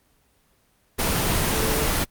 sine tone in noise, 440 Hz, A4, in tune, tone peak -27 dBFS, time 1.52-1.86 s, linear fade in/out 20 ms, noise pink, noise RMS -22 dBFS, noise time 0.98-2.05 s, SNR -8 dB, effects pink hiss -63 dBFS RMS until 2.1 s + Opus 24 kbps

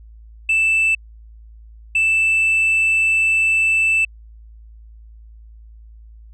sine tone pair in turn, 2645 / 2645 Hz, E7 / E7, +5 / +5 cents, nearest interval unison, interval 0 cents, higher neither, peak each -11 dBFS, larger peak neither, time 0.49-0.95 / 1.95-4.05 s, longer second, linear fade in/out 5 ms, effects tanh soft clip ceiling -12 dBFS + added 55 Hz sine -39 dBFS peak until 6.33 s

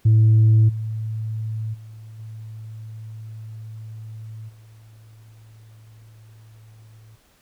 sine tone with level steps, 110 Hz, A2, in tune, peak -9 / -24 / -37 / -33 / -44 dBFS, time 0.05-7.16 s, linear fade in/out 10 ms, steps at 0.68 / 1.73 / 2.18 / 4.48 s, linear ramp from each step 20 ms, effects tanh soft clip ceiling -9 dBFS + pink hiss -59 dBFS RMS until 7.41 s

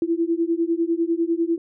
sine beating tone pair, 329.6 / 339.6 Hz, E4 / F4, 0 / -48 cents, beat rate 10 Hz, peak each -22 dBFS, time 0.02-1.58 s, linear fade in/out 2 ms, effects none

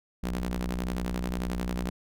sawtooth ring-modulated tone, 61.8 Hz, B1, 2 cents sharp, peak -22 dBFS, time 0.23-1.9 s, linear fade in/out 5 ms, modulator 118 Hz, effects none

